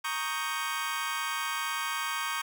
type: chord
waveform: 25% pulse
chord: Eb dominant seventh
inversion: second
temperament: equal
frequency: 932.3 / 1108.7 / 1244.5 / 1568 Hz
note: Bb5 / Db6 / Eb6 / G6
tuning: 0 / 0 / 0 / 0 cents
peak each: -34 / -31 / -33 / -32 dBFS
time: 0.04-2.42 s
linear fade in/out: 10 ms
effects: none